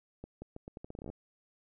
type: accelerating click train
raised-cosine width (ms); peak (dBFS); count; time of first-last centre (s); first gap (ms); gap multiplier
2; -30; 15; 0.24-1.1; 180; 0.8
effects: none